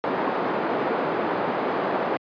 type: band-pass noise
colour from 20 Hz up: pink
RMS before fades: -25 dBFS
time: 0.04-2.17 s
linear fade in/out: 0 ms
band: 300 to 1100 Hz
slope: 12 dB/octave
effects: high-pass 150 Hz 12 dB/octave + resampled to 11025 Hz